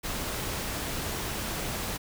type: noise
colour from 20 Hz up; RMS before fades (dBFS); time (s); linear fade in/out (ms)
pink; -33; 0.03-1.98; 20
effects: none